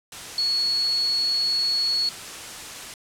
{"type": "tone in noise", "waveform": "sine", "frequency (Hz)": 4370, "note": "C#8", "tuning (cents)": -26, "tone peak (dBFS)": -20, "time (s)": [0.38, 2.09], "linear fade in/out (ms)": 2, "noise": "white", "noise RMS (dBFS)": -36, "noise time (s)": [0.12, 2.94], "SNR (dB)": 13, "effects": ["low-pass 9000 Hz 12 dB/octave"]}